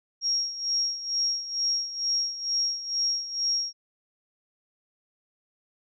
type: tone with tremolo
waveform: sine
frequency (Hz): 5588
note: F8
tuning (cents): 0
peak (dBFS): -22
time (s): 0.21-3.73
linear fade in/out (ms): 50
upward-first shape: sine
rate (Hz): 2.2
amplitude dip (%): 75
effects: none